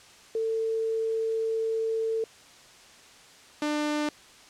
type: tone pair in turn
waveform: sine / sawtooth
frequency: 447.5 / 298.7 Hz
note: A4 / D4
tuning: +29 / +29 cents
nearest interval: perfect fifth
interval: 700 cents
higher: first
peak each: -25 / -22 dBFS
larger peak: second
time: 0.35-2.24 / 3.62-4.09 s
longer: first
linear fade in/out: 2 ms
effects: white hiss -52 dBFS RMS until 4.49 s + low-pass 7000 Hz 12 dB/octave